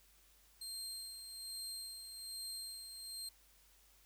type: tone with tremolo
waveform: 25% pulse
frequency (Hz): 4186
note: C8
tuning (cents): 0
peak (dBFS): -38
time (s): 0.61-3.29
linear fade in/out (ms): 5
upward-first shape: sine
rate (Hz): 1.2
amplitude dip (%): 50
effects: added 50 Hz sine -70 dBFS peak until 4.05 s + white hiss -68 dBFS RMS until 4.05 s